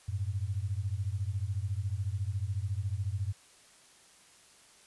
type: beating tone pair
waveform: sine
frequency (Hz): 92.5 / 106.5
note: F#2 / G#2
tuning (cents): 0 / +44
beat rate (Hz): 14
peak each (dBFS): -33 / -34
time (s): 0.08-3.33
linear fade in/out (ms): 10
effects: white hiss -59 dBFS RMS until 4.86 s + resampled to 24000 Hz